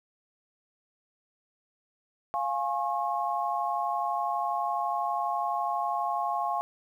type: chord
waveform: sine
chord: Db major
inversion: first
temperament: equal with one note detuned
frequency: 698.5 / 830.6 / 1084 Hz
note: F5 / Ab5 / Db6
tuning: 0 / 0 / -39 cents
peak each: -31 dBFS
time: 2.34-6.61 s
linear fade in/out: 0 ms
effects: 10-bit